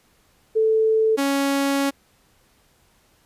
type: tone pair in turn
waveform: sine / sawtooth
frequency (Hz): 440.5 / 277.5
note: A4 / C#4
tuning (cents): +2 / +2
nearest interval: minor sixth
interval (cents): 800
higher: first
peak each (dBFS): -15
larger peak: neither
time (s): 0.55-1.17 / 1.17-1.91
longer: second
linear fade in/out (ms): 20
effects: pink hiss -60 dBFS RMS until 3.25 s + resampled to 32000 Hz